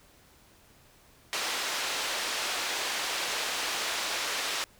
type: band-pass noise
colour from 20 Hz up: white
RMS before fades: -32 dBFS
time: 1.33-4.64 s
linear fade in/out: 0 ms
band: 420 to 4800 Hz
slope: 12 dB/octave
effects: pink hiss -59 dBFS RMS until 4.79 s